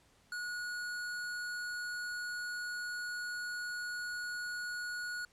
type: tone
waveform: square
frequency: 1454 Hz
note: F#6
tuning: 31 cents flat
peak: -38 dBFS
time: 0.32-5.25 s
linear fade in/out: 2 ms
effects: pink hiss -67 dBFS RMS until 5.32 s + low-pass 10000 Hz 12 dB/octave